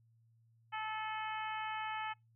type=harmonic tone with a mistuned harmonic; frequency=434.9 Hz; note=A4; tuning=20 cents flat; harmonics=2 / 3 / 4 / 5 / 6 / 7; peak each=-40 / -44 / -46 / -48 / -50 / -51 dBFS; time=0.72-2.14 s; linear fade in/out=20 ms; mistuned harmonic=6; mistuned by=-27 cents; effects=noise-tail reverb RT60 0.2 s tail -26 dB re dry + added 114 Hz sine -66 dBFS peak until 2.35 s